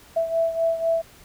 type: beating tone pair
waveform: sine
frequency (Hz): 659.3 / 663.3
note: E5 / E5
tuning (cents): 0 / +11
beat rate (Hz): 4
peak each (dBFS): -21 / -26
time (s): 0.16-1.02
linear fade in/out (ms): 10
effects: pink hiss -50 dBFS RMS until 1.24 s